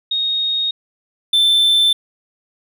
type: tone pair in turn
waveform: sine / triangle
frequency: 3729 / 3541 Hz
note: A#7 / A7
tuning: 0 / +10 cents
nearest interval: minor second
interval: 90 cents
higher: first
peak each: -16 / -9 dBFS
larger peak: second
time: 0.11-0.71 / 1.33-1.93 s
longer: neither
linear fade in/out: 5 ms
effects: none